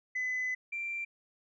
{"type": "tone pair in turn", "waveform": "sine", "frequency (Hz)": [2013, 2359], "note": ["B6", "D7"], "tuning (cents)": [33, 7], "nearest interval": "minor third", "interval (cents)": 274, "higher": "second", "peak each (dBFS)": [-29, -33], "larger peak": "first", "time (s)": [[0.15, 0.55], [0.72, 1.05]], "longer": "first", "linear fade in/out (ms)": 10, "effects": ["tanh soft clip ceiling -28 dBFS"]}